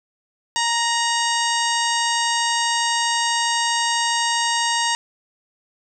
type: harmonic tone with a mistuned harmonic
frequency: 932.3 Hz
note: A#5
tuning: in tune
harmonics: 1 / 2 / 3 / 4 / 5 / 6 / 7 / 8 / 9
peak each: -22 / -25 / -27 / -28 / -29 / -30 / -30 / -31 / -32 dBFS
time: 0.56-4.95 s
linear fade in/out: 0 ms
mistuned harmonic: 3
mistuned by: +47 cents
effects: none